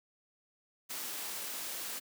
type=noise; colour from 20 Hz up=white; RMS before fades=-40 dBFS; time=0.89-2 s; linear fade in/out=20 ms; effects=high-pass 200 Hz 12 dB/octave